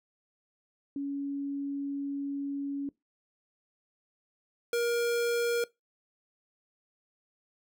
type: tone pair in turn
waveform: sine / square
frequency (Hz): 280.4 / 472.7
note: C#4 / A#4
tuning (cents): +20 / +24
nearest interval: major sixth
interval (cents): 904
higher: second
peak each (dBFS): -31 / -27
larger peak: second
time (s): 0.96-2.89 / 4.73-5.64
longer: first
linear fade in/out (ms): 2
effects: noise-tail reverb RT60 0.2 s tail -22 dB re dry